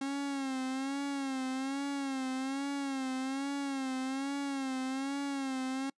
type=tone with vibrato; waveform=45% pulse; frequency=270.4 Hz; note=C#4; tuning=43 cents flat; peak=-33 dBFS; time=0.01-5.9 s; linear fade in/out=5 ms; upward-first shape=sine; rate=1.2 Hz; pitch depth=69 cents each way; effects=noise-tail reverb RT60 0.1 s tail -26 dB re dry + resampled to 22050 Hz